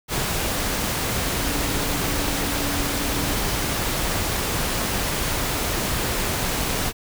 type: tone in noise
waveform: sine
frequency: 286.2 Hz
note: D4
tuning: 45 cents flat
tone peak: -31 dBFS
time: 1.36-3.37 s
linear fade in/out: 50 ms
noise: pink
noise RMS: -24 dBFS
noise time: 0.08-6.93 s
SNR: -10 dB
effects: none